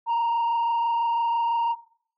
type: tone with frequency modulation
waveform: sine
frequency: 932.3 Hz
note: A#5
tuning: in tune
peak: -18 dBFS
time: 0.06-1.76 s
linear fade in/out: 50 ms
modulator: 26 Hz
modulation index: 0.57
effects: noise-tail reverb RT60 0.6 s tail -21 dB re dry + tanh soft clip ceiling -20 dBFS